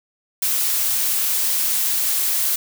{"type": "noise", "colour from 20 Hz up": "blue", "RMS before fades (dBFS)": -20, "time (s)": [0.42, 2.56], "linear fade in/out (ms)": 5, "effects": []}